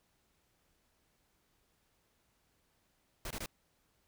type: noise bursts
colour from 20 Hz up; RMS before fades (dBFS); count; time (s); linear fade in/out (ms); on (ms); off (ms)
pink; -41; 3; 3.25-3.46; 2; 56; 21
effects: pink hiss -75 dBFS RMS until 4.07 s

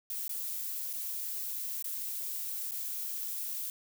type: noise with dropouts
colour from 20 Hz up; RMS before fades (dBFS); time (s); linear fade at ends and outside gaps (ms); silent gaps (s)
violet; -37; 0.1-3.7; 1; 0.28-0.293 / 0.93-0.935 / 1.825-1.843 / 2.71-2.718
effects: none

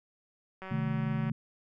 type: click train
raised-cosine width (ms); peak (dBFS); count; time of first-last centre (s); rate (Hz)
0.5; -28; 129; 0.62-1.297; 189
type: chord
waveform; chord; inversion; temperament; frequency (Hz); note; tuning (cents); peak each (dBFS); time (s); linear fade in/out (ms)
sine; A diminished; first; equal; 130.81 / 155.56 / 220; C3 / Eb3 / A3; 0 / 0 / 0; -33; 0.71-1.32; 5
effects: none

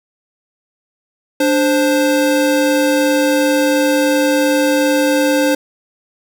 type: tone pair together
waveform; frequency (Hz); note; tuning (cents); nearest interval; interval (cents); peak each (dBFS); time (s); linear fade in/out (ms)
square; 293.7 / 524.1; D4 / C5; 0 / +3; minor seventh; 1003; -15; 1.4-5.55; 5
effects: none

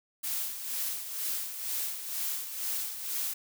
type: noise with tremolo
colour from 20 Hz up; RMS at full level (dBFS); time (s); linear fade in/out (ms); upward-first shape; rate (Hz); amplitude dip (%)
blue; -32; 0.23-3.34; 10; sine; 2.1; 60
effects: none

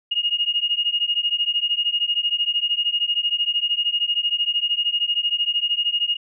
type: beating tone pair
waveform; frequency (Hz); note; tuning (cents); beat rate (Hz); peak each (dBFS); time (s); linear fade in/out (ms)
sine; 2853 / 2866; F7 / F7; +36 / +44; 13; -22 / -22; 0.11-6.17; 10
effects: none

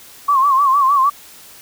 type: tone with vibrato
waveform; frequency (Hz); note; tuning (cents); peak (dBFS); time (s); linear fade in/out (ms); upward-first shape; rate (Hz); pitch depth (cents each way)
sine; 1100; C#6; -14; -10; 0.28-1.1; 10; sine; 6.5; 96
effects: white hiss -41 dBFS RMS until 1.61 s

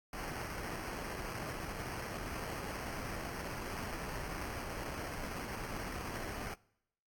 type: noise with sample-and-hold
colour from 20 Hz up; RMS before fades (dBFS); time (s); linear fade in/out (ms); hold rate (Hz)
pink; -42; 0.13-6.54; 2; 3675
effects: noise-tail reverb RT60 0.8 s tail -24 dB re dry + AAC 64 kbps

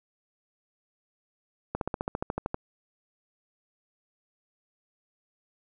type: slowing click train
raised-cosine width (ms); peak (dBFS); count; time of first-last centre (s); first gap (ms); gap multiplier
1; -15; 12; 1.75-2.544; 62; 1.03
effects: none

